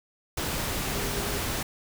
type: tone in noise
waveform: sine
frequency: 405.1 Hz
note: G#4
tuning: 43 cents flat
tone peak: -37 dBFS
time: 0.94-1.38 s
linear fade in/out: 5 ms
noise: pink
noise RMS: -30 dBFS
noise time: 0.37-1.63 s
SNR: -10 dB
effects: none